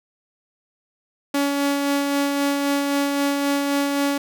sawtooth tone with tremolo, 282.3 Hz, C#4, 32 cents sharp, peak -14 dBFS, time 1.34-4.18 s, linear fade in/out 5 ms, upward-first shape sine, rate 3.8 Hz, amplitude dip 30%, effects none

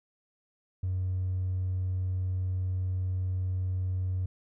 sine tone with hard clipping, 92.5 Hz, F#2, in tune, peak -28 dBFS, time 0.83-4.26 s, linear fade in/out 5 ms, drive 1 dB, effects none

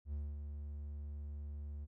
triangle tone with ADSR envelope, 73 Hz, D2, 10 cents flat, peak -35 dBFS, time 0.05-1.87 s, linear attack 78 ms, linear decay 230 ms, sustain -5 dB, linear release 36 ms, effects none

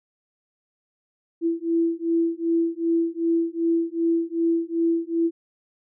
sine beating tone pair, 331.9 / 334.5 Hz, E4 / E4, +12 / +25 cents, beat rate 2.6 Hz, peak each -23 dBFS, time 1.41-5.31 s, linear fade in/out 50 ms, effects none

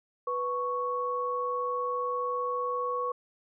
sine tone pair together, 493.9 / 1108.8 Hz, B4 / C#6, 0 / 0 cents, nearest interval octave + major second, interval 1400 cents, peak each -32 / -30 dBFS, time 0.27-3.12 s, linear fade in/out 5 ms, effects none

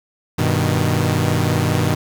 sawtooth chord, G augmented, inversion none, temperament equal, 98 / 123.47 / 155.56 Hz, G2 / B2 / D#3, 0 / 0 / 0 cents, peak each -16 dBFS, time 0.38-1.95 s, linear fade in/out 10 ms, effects 7-bit

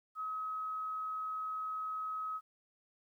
sine tone, 1275 Hz, D#6, 42 cents sharp, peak -36 dBFS, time 0.15-2.41 s, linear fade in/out 50 ms, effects 12-bit

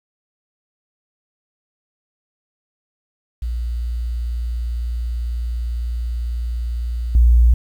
sine tone with level steps, 59 Hz, A#1, 22 cents sharp, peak -20 / -8 dBFS, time 3.42-7.54 s, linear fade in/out 5 ms, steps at 7.15 s, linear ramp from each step 2 ms, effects 8-bit

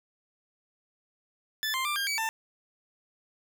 20% pulse tone with pitch steps, 1746 / 1049 / 1186 / 1607 / 2282 / 892 Hz, A6 / C6 / D6 / G6 / C#7 / A5, -14 / +4 / +17 / +43 / +50 / +23 cents, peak -23 dBFS, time 1.63-2.29 s, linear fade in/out 0 ms, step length 110 ms, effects none

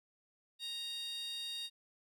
15% pulse tone with high-pass filter, 932.3 Hz, A#5, in tune, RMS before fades -42 dBFS, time 0.59-1.7 s, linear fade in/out 50 ms, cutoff 3900 Hz, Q 5.2, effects none

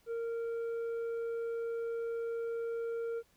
sine tone with tanh clipping, 462.3 Hz, A#4, 14 cents flat, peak -35 dBFS, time 0.06-3.23 s, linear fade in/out 50 ms, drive 5 dB, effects pink hiss -69 dBFS RMS until 3.36 s

